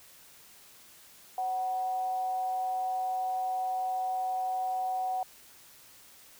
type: tone with amplitude modulation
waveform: sine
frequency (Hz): 748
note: F#5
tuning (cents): +19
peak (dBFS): -27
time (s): 1.38-5.23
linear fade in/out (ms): 2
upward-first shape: sine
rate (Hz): 221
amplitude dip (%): 35
effects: white hiss -55 dBFS RMS until 6.39 s